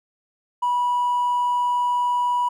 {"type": "tone with hard clipping", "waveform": "triangle", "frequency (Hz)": 977, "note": "B5", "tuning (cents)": -19, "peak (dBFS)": -18, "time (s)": [0.62, 2.49], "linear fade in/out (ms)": 10, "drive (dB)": 2, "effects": []}